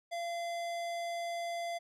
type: tone with hard clipping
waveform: sine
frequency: 685 Hz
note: F5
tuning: 34 cents flat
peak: -37 dBFS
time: 0.11-1.79 s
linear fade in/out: 20 ms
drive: 18 dB
effects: none